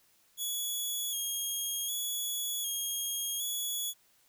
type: tone with vibrato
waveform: 10% pulse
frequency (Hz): 3322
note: G#7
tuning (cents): 0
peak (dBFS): -25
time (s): 0.37-3.94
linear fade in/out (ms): 50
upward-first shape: square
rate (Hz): 0.66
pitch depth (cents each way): 34
effects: white hiss -67 dBFS RMS until 4.28 s